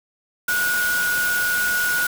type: tone in noise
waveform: sine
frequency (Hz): 1456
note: F#6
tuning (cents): -28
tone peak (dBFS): -19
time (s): 0.48-2.07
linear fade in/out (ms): 5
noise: white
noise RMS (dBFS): -27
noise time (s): 0.48-2.07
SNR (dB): +5
effects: none